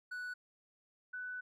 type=tone pair in turn; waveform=triangle / sine; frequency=1480 / 1493.7 Hz; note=F#6 / F#6; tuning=0 / +16 cents; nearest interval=unison; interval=16 cents; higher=second; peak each=-38 / -40 dBFS; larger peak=first; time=0.11-0.34 / 1.13-1.41 s; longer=second; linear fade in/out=10 ms; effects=none